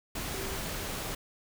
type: tone in noise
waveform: sine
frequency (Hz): 387.2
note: G4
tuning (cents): -21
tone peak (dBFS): -41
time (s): 0.34-0.56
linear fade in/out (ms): 5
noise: pink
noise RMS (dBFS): -36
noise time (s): 0.15-1.15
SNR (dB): -8
effects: none